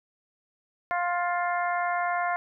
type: harmonic tone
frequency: 351.4 Hz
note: F4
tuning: 11 cents sharp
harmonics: 2 / 3 / 4 / 5 / 6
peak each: -27 / -31 / -33 / -35 / -37 dBFS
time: 0.91-2.36 s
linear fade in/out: 0 ms
effects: none